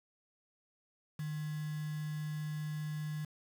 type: tone with quantisation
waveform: sine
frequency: 152.5 Hz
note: D#3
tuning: 34 cents flat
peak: -36 dBFS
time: 1.19-3.25 s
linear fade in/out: 5 ms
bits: 8
effects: none

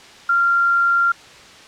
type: tone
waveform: sine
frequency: 1385 Hz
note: F6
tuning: 15 cents flat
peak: -13 dBFS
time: 0.29-1.12 s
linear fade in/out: 5 ms
effects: white hiss -42 dBFS RMS until 1.67 s + low-pass 5000 Hz 12 dB/octave

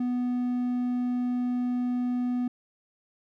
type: tone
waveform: triangle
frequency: 246.9 Hz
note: B3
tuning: in tune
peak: -23 dBFS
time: 0-2.48 s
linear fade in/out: 5 ms
effects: none

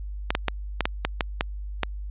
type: clicks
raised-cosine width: 0.3 ms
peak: -6 dBFS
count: 9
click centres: 0.305 / 0.351 / 0.483 / 0.807 / 0.855 / 1.05 / 1.208 / 1.409 / 1.833 s
effects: added 50 Hz sine -31 dBFS peak until 2.1 s + resampled to 8000 Hz

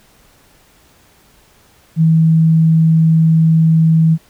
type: tone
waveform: sine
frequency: 161.4 Hz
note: E3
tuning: 36 cents flat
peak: -7 dBFS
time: 1.96-4.18 s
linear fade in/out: 50 ms
effects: pink hiss -50 dBFS RMS until 4.29 s

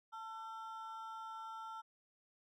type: ring-modulated tone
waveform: triangle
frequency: 1119 Hz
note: C#6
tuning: 16 cents sharp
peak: -40 dBFS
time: 0.12-1.82 s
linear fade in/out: 20 ms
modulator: 230 Hz
effects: none

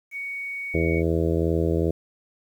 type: tone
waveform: sine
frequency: 2235 Hz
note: C#7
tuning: 14 cents sharp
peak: -29 dBFS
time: 0.11-1.03 s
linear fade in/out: 50 ms
type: harmonic tone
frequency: 82.41 Hz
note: E2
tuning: in tune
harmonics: 1 / 2 / 3 / 4 / 5 / 6 / 7 / 8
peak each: -25 / -27 / -34 / -26 / -27 / -29 / -34 / -37 dBFS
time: 0.74-1.91 s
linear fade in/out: 5 ms
effects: 9-bit

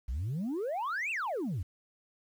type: exponential two-way sweep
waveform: sine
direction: up then down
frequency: 54.3 to 2783 to 76.6 Hz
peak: -29 dBFS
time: 0.08-1.63 s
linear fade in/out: 10 ms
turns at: 1.11 s
effects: tanh soft clip ceiling -30 dBFS + 10-bit

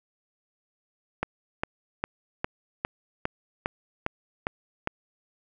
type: click train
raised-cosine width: 0.5 ms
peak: -11 dBFS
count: 10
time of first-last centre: 1.23-4.874 s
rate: 2.47 Hz
effects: none

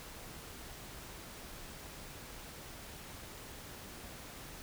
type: silence
effects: pink hiss -49 dBFS RMS until 4.62 s

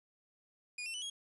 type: tone with pitch steps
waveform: sawtooth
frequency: 2448 / 2701 / 2979 / 3287 Hz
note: D#7 / E7 / F#7 / G#7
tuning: -29 / +42 / +11 / -19 cents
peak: -36 dBFS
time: 0.78-1.1 s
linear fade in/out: 5 ms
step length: 80 ms
effects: resampled to 24000 Hz + 11-bit

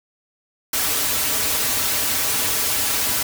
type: noise with comb filter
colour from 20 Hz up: white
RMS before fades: -21 dBFS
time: 0.73-3.23 s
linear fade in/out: 5 ms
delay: 5.6 ms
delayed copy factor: -0.9
effects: none

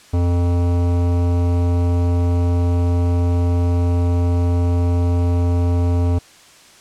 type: tone with hard clipping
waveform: sine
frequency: 87.31 Hz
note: F2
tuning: in tune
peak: -16 dBFS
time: 0.13-6.19 s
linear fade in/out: 10 ms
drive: 16 dB
effects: white hiss -46 dBFS RMS until 6.8 s + low-pass 8000 Hz 12 dB/octave

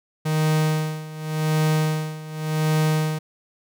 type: tone with tremolo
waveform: 45% pulse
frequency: 155.56 Hz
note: D#3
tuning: in tune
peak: -17 dBFS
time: 0.25-3.19 s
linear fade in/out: 10 ms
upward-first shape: sine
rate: 0.88 Hz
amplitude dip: 85%
effects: none

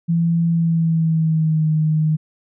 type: tone with pitch glide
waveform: sine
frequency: 167.7 to 155.57 Hz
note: E3 to D#3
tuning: +30 to 0 cents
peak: -14 dBFS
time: 0.08-2.17 s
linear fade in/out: 20 ms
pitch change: -130 cents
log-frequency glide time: 0.48-1.7 s
effects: none

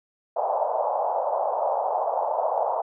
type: band-pass noise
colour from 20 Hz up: pink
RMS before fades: -25 dBFS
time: 0.36-2.82 s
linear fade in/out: 10 ms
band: 560 to 930 Hz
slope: 48 dB/octave
effects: none

